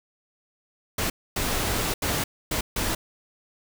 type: noise bursts at uneven times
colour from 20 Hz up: pink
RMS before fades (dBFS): -26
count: 5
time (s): 0.98-1.1 / 1.36-1.94 / 2.02-2.24 / 2.51-2.61 / 2.76-2.95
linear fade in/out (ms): 5
effects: none